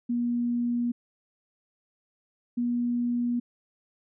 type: tone pair in turn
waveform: sine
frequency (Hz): 239.7 / 240.9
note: A#3 / B3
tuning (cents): +48 / -43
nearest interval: unison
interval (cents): 9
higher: second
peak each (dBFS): -24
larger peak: neither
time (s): 0.09-0.92 / 2.57-3.4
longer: neither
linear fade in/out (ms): 10
effects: none